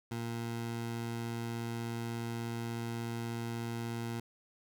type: tone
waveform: 20% pulse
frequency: 116.54 Hz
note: A#2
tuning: in tune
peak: -31 dBFS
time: 0.11-4.2 s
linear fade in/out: 5 ms
effects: none

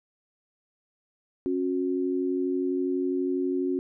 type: tone pair together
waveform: sine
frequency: 273 / 365.2 Hz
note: C#4 / F#4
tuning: -26 / -23 cents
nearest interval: perfect fourth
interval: 503 cents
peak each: -27 dBFS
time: 1.46-3.79 s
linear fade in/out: 0 ms
effects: none

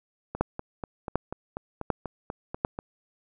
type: two click trains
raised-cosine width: 1 ms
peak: -9 / -19 dBFS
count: 4 / 11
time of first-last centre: 0.41-2.649 / 0.35-2.789 s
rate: 1.34 / 4.1 Hz
effects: none

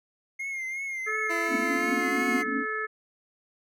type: tone with vibrato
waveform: triangle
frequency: 2130 Hz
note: C7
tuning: 30 cents sharp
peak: -29 dBFS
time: 0.39-2.44 s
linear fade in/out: 10 ms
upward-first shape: triangle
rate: 2.8 Hz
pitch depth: 63 cents each way
type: harmonic tone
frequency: 433.2 Hz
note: A4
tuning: 27 cents flat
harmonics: 1 / 3 / 4 / 5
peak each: -35 / -33 / -31 / -39 dBFS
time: 1.06-2.87 s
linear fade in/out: 20 ms
type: tone with pitch glide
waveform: 20% pulse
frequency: 335.4 to 359.5 Hz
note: E4 to F#4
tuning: +30 to -50 cents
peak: -26 dBFS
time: 1.29-2.43 s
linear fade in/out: 20 ms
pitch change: +120 cents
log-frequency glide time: 1.57-2.11 s
type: band-pass noise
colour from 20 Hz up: pink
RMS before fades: -31 dBFS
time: 1.48-2.66 s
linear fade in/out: 50 ms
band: 230 to 290 Hz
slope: 96 dB/octave
effects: none

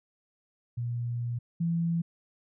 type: tone pair in turn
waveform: sine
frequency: 119.5 / 168.06 Hz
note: A#2 / E3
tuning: +43 / +34 cents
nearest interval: tritone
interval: 591 cents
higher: second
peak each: -29 / -25 dBFS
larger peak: second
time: 0.77-1.39 / 1.6-2.02 s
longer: first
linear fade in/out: 10 ms
effects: none

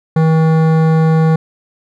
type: tone with hard clipping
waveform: sine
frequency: 160 Hz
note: D#3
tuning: 49 cents sharp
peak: -10 dBFS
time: 0.16-1.36 s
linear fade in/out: 5 ms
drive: 15 dB
effects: none

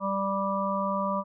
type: harmonic tone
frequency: 196 Hz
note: G3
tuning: in tune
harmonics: 1 / 3 / 5 / 6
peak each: -31 / -31 / -31 / -31 dBFS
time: 0-1.24 s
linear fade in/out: 50 ms
effects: none

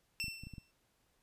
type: tone with exponential decay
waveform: 25% pulse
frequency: 2688 Hz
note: E7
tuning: 33 cents sharp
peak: -30 dBFS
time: 0.2-0.71 s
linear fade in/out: 0 ms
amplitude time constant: 110 ms
type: clicks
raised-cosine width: 5 ms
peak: -35 dBFS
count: 6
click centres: 0.242 / 0.282 / 0.436 / 0.47 / 0.537 / 0.582 s
effects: pink hiss -75 dBFS RMS until 1.22 s + resampled to 32000 Hz

